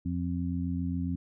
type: harmonic tone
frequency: 87.31 Hz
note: F2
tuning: in tune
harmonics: 1 / 2 / 3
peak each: -33 / -33 / -33 dBFS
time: 0.05-1.16 s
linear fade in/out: 10 ms
effects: none